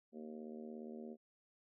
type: harmonic tone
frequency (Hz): 77.3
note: D#2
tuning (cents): -11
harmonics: 3 / 4 / 5 / 6 / 7 / 8 / 9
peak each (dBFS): -48 / -59 / -52 / -58 / -57 / -63 / -64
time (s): 0.12-1.17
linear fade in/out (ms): 50
effects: none